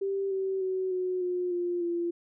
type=tone with pitch steps; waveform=sine; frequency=392 / 383.5 / 375.2 / 367 / 359.1 / 351.3 / 343.6 Hz; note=G4 / G4 / F#4 / F#4 / F4 / F4 / F4; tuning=0 / -38 / +24 / -14 / +48 / +10 / -28 cents; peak=-27 dBFS; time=0.01-2.11 s; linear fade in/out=10 ms; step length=300 ms; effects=none